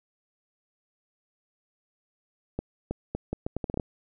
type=accelerating click train; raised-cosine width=2 ms; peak=-16 dBFS; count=11; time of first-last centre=2.59-3.798 s; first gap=320 ms; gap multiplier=0.75; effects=none